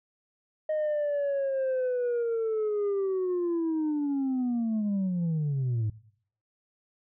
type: linear sweep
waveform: sine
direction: down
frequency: 622.3 to 103.83 Hz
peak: -23 dBFS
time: 0.69-5.9 s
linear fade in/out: 5 ms
effects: noise-tail reverb RT60 0.6 s tail -20 dB re dry + tanh soft clip ceiling -24 dBFS